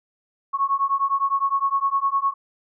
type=beating tone pair; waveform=sine; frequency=1097 / 1106.8 Hz; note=C#6 / C#6; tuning=-18 / -3 cents; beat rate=9.8 Hz; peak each=-22 dBFS; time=0.53-2.34 s; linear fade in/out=20 ms; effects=none